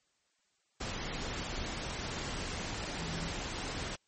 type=tone in noise; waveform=sine; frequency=164.81 Hz; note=E3; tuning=in tune; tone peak=-39 dBFS; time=2.98-3.29 s; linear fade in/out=10 ms; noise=pink; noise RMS=-38 dBFS; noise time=0.8-3.96 s; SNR=-4 dB; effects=white hiss -75 dBFS RMS until 4.07 s + MP3 32 kbps